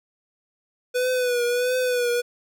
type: tone with vibrato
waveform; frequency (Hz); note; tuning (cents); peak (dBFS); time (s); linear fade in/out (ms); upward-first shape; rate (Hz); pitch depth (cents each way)
square; 493.9; B4; 0; -21; 0.94-2.22; 20; triangle; 1.5; 58
effects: none